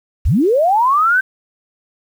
sine linear sweep, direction up, 37.92 to 1568 Hz, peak -10 dBFS, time 0.25-1.21 s, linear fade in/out 10 ms, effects 7-bit

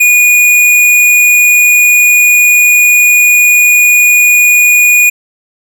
square tone, 2453 Hz, D#7, 25 cents flat, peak -4 dBFS, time 0-5.1 s, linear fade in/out 10 ms, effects none

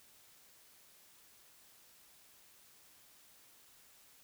silence, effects white hiss -63 dBFS RMS until 4.23 s

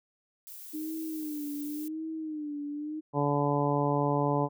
violet noise, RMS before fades -45 dBFS, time 0.47-1.88 s, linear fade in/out 0 ms
sine tone with vibrato, 304.6 Hz, D#4, 37 cents flat, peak -33 dBFS, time 0.73-3.01 s, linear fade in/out 20 ms, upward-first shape sine, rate 0.92 Hz, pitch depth 86 cents each way
harmonic tone, 144 Hz, D3, 34 cents flat, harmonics 1 / 2 / 3 / 4 / 5 / 6 / 7, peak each -30 / -31 / -32 / -33 / -36 / -33 / -34 dBFS, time 3.13-4.49 s, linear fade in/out 50 ms
effects none

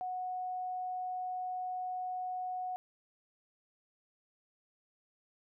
sine tone, 735 Hz, F#5, 12 cents flat, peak -35 dBFS, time 0.01-2.76 s, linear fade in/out 0 ms, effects none

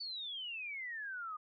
sine exponential sweep, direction down, 4564 to 1212 Hz, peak -40 dBFS, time 0-1.37 s, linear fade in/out 10 ms, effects none

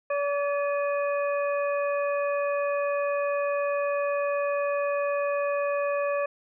harmonic tone with a mistuned harmonic, 572 Hz, D5, 46 cents flat, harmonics 1 / 2 / 3 / 4, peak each -25 / -32 / -37 / -37 dBFS, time 0.1-6.26 s, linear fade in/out 5 ms, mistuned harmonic 4, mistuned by +140 cents, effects none

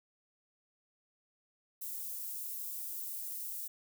white high-pass noise, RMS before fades -41 dBFS, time 1.81-3.68 s, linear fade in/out 10 ms, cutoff 12000 Hz, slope 12 dB/octave, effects none

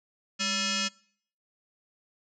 sine tone with frequency modulation, 1342 Hz, E6, 31 cents sharp, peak -26 dBFS, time 0.39-0.89 s, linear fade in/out 20 ms, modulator 773 Hz, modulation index 6.6, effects noise-tail reverb RT60 0.6 s tail -25 dB re dry

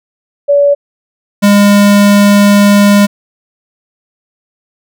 sine / square tone pair in turn, 571 / 203.3 Hz, D5 / G#3, -49 / -37 cents, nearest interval octave + tritone, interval 1788 cents, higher first, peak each -4 dBFS, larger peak neither, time 0.48-0.75 / 1.42-3.07 s, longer second, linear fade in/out 20 ms, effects none

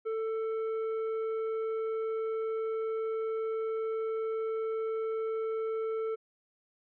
sine tone with tanh clipping, 443.7 Hz, A4, 14 cents sharp, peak -32 dBFS, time 0.05-6.16 s, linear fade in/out 20 ms, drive 10 dB, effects low-pass 2000 Hz 12 dB/octave

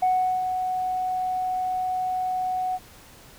sine tone with ADSR envelope, 740 Hz, F#5, in tune, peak -16 dBFS, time 0.02-2.79 s, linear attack 9 ms, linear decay 390 ms, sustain -7 dB, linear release 43 ms, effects tanh soft clip ceiling -15 dBFS + pink hiss -49 dBFS RMS until 3.38 s

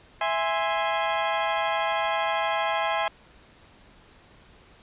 sawtooth chord, E augmented, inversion none, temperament equal with one note detuned, 659.3 / 827.3 / 1046.5 Hz, E5 / G#5 / B#5, 0 / -7 / 0 cents, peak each -24 / -23 / -25 dBFS, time 0.21-3.08 s, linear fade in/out 2 ms, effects pink hiss -54 dBFS RMS until 4.82 s + resampled to 8000 Hz

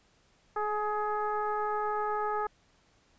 sine tone with frequency modulation, 842 Hz, G#5, 24 cents sharp, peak -28 dBFS, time 0.56-2.47 s, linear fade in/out 5 ms, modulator 419 Hz, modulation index 1.3, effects pink hiss -66 dBFS RMS until 3.18 s + resampled to 16000 Hz

